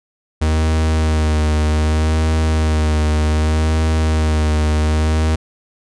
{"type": "tone with vibrato", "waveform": "45% pulse", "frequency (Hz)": 77.78, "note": "D#2", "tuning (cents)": 0, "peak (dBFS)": -13, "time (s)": [0.41, 5.36], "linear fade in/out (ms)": 10, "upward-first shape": "sine", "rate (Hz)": 0.65, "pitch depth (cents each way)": 28, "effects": ["resampled to 22050 Hz"]}